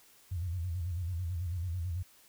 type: tone with vibrato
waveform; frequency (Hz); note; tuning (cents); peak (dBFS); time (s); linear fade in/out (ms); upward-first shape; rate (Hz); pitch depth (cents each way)
sine; 87.5; F2; +4; -32; 0.31-2.03; 10; square; 9.1; 100
effects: white hiss -61 dBFS RMS until 2.28 s